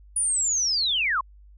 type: linear sweep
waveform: sine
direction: down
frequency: 9770 to 994 Hz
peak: -21 dBFS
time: 0.16-1.21 s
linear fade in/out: 5 ms
effects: added 50 Hz sine -47 dBFS peak until 1.57 s